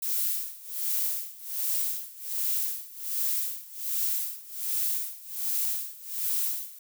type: noise with tremolo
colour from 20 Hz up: violet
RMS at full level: -27 dBFS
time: 0.02-6.79 s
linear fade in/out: 5 ms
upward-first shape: sine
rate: 1.3 Hz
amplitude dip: 90%
effects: none